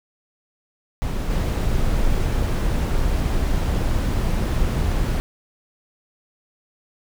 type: noise with level steps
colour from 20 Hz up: brown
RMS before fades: -23 / -20 dBFS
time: 1.02-5.2 s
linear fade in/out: 0 ms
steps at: 1.3 s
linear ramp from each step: 2 ms
effects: none